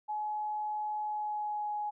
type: tone with pitch glide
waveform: sine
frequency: 847 to 837.3 Hz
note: G#5 to G#5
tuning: +34 to +14 cents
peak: -32 dBFS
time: 0.08-1.91 s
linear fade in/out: 20 ms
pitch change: -20 cents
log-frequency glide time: 1.02-1.72 s
effects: none